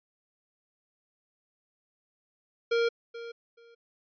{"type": "tone with echo", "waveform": "square", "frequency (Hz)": 466.2, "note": "A#4", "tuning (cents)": 0, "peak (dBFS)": -24, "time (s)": [2.71, 2.89], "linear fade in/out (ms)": 10, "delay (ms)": 430, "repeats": 2, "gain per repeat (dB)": -15, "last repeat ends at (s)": 3.75, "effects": ["resampled to 11025 Hz"]}